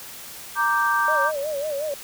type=chord; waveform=sine; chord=G minor; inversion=first; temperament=equal; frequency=932.3 / 1174.7 / 1568 Hz; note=Bb5 / D6 / G6; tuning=0 / 0 / 0 cents; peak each=-24 / -22 / -22 dBFS; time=0.55-1.32 s; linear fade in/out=50 ms
type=tone with vibrato; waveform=sine; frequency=587.3 Hz; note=D5; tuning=in tune; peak=-24 dBFS; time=1.08-1.94 s; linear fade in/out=2 ms; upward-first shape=sine; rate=5.5 Hz; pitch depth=110 cents each way
effects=white hiss -39 dBFS RMS until 2.03 s